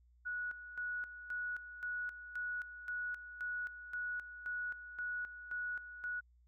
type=tone with tremolo; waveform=sine; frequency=1465 Hz; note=F#6; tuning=18 cents flat; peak=-37 dBFS; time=0.25-6.21 s; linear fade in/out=20 ms; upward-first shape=square; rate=1.9 Hz; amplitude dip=70%; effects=added 60 Hz sine -64 dBFS peak until 6.47 s